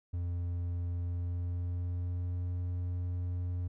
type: tone with pitch glide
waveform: triangle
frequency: 87.31 to 88.89 Hz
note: F2 to F2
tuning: 0 to +31 cents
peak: -30 dBFS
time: 0.13-3.68 s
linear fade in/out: 10 ms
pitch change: +31 cents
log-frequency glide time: 0.97-2.43 s
effects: none